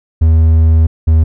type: tone pair in turn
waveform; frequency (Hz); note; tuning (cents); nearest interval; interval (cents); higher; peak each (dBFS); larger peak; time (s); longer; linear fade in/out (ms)
triangle; 80.4 / 79.84; E2 / D#2; -43 / +45; unison; 12; first; -3; neither; 0.21-0.87 / 1.07-1.24; first; 10
effects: none